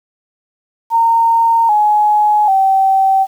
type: tone with pitch steps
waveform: sine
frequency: 918 / 841.8 / 771.9 Hz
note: A#5 / G#5 / G5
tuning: -27 / +23 / -27 cents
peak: -8 dBFS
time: 0.9-3.27 s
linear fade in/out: 50 ms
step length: 790 ms
effects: 7-bit